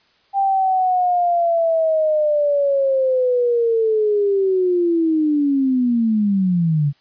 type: linear sweep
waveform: sine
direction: down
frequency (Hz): 793 to 138.9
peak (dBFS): -14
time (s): 0.33-6.93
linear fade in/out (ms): 50
effects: white hiss -58 dBFS RMS until 7 s + resampled to 11025 Hz